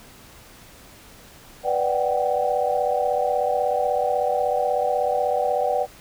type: chord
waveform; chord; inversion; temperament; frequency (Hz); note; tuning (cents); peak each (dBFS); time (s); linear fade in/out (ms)
sine; G major seventh; first; equal with one note detuned; 493.9 / 587.3 / 747.7 / 784; B4 / D5 / F#5 / G5; 0 / 0 / +18 / 0; -25 / -24 / -24 / -27; 1.63-5.87; 50
effects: pink hiss -47 dBFS RMS until 6 s